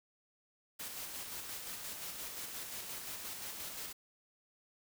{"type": "noise with tremolo", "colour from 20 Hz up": "white", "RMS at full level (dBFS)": -43, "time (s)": [0.79, 3.93], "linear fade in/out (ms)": 10, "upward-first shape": "square", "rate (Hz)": 5.7, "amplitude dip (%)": 30, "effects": []}